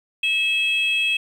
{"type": "tone pair together", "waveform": "sine", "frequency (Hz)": [2598, 3273], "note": ["E7", "G#7"], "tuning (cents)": [-26, -26], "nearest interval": "major third", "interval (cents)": 400, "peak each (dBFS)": [-18, -22], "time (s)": [0.23, 1.17], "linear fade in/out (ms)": 5, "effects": ["tanh soft clip ceiling -13 dBFS", "8-bit"]}